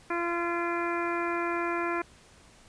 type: harmonic tone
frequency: 343 Hz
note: F4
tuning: 31 cents flat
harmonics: 1 / 2 / 3 / 4 / 5 / 6 / 7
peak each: -31 / -36 / -34 / -35 / -38 / -41 / -39 dBFS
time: 0.1-2.02 s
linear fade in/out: 5 ms
effects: pink hiss -56 dBFS RMS until 2.68 s + resampled to 22050 Hz